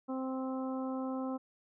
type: harmonic tone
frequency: 261.6 Hz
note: C4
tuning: in tune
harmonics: 1 / 2 / 3 / 4 / 5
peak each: -35 / -41 / -45 / -47 / -49 dBFS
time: 0.08-1.38 s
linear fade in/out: 20 ms
effects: none